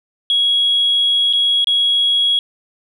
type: tone with dropouts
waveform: sine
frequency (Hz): 3322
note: G#7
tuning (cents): 0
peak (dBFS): -11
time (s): 0.3-2.39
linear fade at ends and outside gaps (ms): 1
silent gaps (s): 1.328-1.334 / 1.644-1.671
effects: tanh soft clip ceiling -7 dBFS